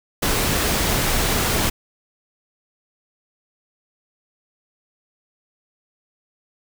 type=noise; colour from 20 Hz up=pink; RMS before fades=-20 dBFS; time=0.22-1.7 s; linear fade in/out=10 ms; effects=none